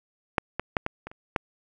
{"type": "clicks", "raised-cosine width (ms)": 0.5, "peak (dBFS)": [-6, -12, -7, -12, -22, -29, -8], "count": 7, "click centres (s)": [0.382, 0.596, 0.768, 0.864, 1.07, 1.115, 1.362], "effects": []}